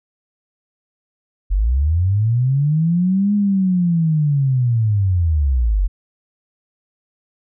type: linear two-way sweep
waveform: sine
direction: up then down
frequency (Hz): 42.92 to 207.7 to 42.92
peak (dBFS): -13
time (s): 1.5-5.88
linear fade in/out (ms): 20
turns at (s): 3.34
effects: none